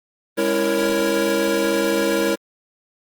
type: tone cluster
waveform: square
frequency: 205.4 / 279.1 / 330.7 / 467.2 / 554 Hz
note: G#3 / C#4 / E4 / A#4 / C#5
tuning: -19 / +12 / +6 / +4 / -1 cents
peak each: -28 / -31 / -23 / -23 / -24 dBFS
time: 0.37-2.36 s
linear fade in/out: 20 ms
effects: Opus 24 kbps